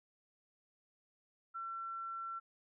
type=tone; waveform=sine; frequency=1350 Hz; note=E6; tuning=41 cents sharp; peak=-40 dBFS; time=1.54-2.4 s; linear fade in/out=20 ms; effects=none